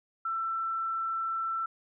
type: tone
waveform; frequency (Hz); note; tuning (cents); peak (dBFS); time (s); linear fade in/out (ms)
sine; 1337; E6; +24; -29; 0.25-1.66; 5
effects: none